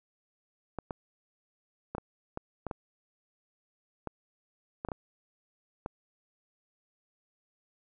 clicks, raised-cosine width 1 ms, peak -21 dBFS, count 12, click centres 0.787 / 0.908 / 1.95 / 1.982 / 2.374 / 2.667 / 2.712 / 4.073 / 4.849 / 4.887 / 4.918 / 5.861 s, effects none

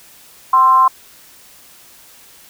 sine tone with frequency modulation, 1046.5 Hz, C6, in tune, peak -7 dBFS, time 0.53-0.88 s, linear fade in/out 5 ms, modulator 282 Hz, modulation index 0.36, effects white hiss -44 dBFS RMS until 2.49 s

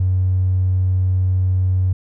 triangle tone with tanh clipping, 92.7 Hz, F#2, 4 cents sharp, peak -13 dBFS, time 0-1.93 s, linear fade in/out 5 ms, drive 1 dB, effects none

